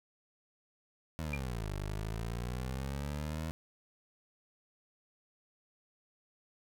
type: exponential two-way sweep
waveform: 20% pulse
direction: down then up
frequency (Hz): 82.41 to 49 to 81.2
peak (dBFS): -31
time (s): 1.19-3.51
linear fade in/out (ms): 0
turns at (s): 1.73
type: tone with exponential decay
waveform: sine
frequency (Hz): 2390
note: D7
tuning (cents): +30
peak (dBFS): -32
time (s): 1.33-1.42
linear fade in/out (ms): 5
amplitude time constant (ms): 18
effects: none